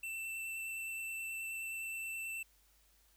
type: tone with vibrato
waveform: square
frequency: 2673 Hz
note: E7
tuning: 23 cents sharp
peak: -40 dBFS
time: 0.03-2.43 s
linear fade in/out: 5 ms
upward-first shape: sine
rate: 9.5 Hz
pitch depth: 10 cents each way
effects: added 50 Hz sine -70 dBFS peak until 3.16 s + white hiss -70 dBFS RMS until 3.16 s